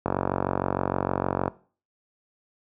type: click train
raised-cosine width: 1 ms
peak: -9 dBFS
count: 67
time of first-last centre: 0.06-1.479 s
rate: 46.5 Hz
effects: noise-tail reverb RT60 0.4 s tail -19 dB re dry + high-pass 80 Hz 12 dB/octave